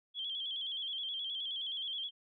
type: tone with vibrato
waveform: sine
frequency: 3261 Hz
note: G#7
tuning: 32 cents flat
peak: -36 dBFS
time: 0.14-2.11 s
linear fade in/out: 50 ms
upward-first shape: square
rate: 9.5 Hz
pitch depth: 56 cents each way
effects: none